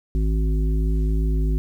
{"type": "harmonic tone with a mistuned harmonic", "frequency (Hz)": 52.8, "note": "G#1", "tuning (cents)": 29, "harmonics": [1, 3, 5, 7], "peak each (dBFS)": [-18, -28, -32, -35], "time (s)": [0.15, 1.58], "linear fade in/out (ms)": 0, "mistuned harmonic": 1, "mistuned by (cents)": 37, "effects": ["9-bit"]}